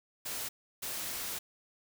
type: noise bursts at uneven times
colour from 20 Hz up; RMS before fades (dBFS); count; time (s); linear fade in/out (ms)
white; -38; 2; 0.25-0.49 / 0.82-1.39; 10
effects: none